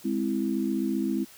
sine chord, Ab augmented, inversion none, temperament equal with one note detuned, 206.7 / 261.6 / 329.6 Hz, Ab3 / C4 / E4, -8 / 0 / 0 cents, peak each -29 dBFS, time 0.04-1.25 s, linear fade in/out 20 ms, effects white hiss -51 dBFS RMS until 1.37 s

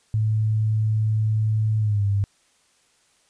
sine tone with pitch glide, 108.7 to 100.26 Hz, A2 to G2, -21 to +39 cents, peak -18 dBFS, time 0.14-2.24 s, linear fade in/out 0 ms, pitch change -140 cents, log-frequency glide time 1.79-2.05 s, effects white hiss -62 dBFS RMS until 3.29 s + resampled to 22050 Hz

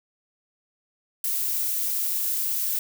violet noise, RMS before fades -26 dBFS, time 1.24-2.79 s, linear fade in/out 2 ms, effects none

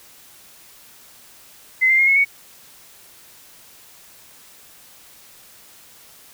sine tone with pitch steps, 2051 / 2094 / 2138 / 2183 / 2229 Hz, C7 / C7 / C7 / C#7 / C#7, -35 / +1 / +37 / -27 / +9 cents, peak -12 dBFS, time 1.81-2.25 s, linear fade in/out 20 ms, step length 88 ms, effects white hiss -47 dBFS RMS until 6.33 s

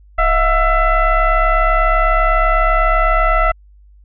sine tone with frequency modulation, 647 Hz, E5, 32 cents flat, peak -10 dBFS, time 0.18-3.52 s, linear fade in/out 10 ms, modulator 681 Hz, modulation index 1.7, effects added 50 Hz sine -42 dBFS peak until 4.04 s

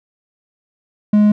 triangle tone, 209.3 Hz, G#3, 14 cents sharp, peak -6 dBFS, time 1.13-1.32 s, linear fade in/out 5 ms, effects none

